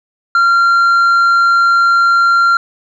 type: tone with tanh clipping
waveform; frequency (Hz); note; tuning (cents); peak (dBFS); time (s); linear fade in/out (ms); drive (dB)
sine; 1380; F6; -21; -8; 0.35-2.57; 2; 4
effects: none